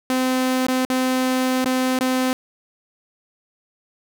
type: tone with dropouts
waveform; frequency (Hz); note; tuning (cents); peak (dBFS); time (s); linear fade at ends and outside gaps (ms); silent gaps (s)
sawtooth; 257.3; C4; -29; -14; 0.1-2.33; 1; 0.667-0.684 / 0.851-0.9 / 1.645-1.657 / 1.99-2.009
effects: none